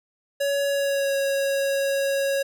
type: tone with pitch glide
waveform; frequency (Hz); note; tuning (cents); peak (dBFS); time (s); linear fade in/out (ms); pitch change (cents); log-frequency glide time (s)
square; 562 to 551.4; C#5 to C#5; +24 to -9; -22; 0.4-2.43; 10; -33; 0.68-1.15
effects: none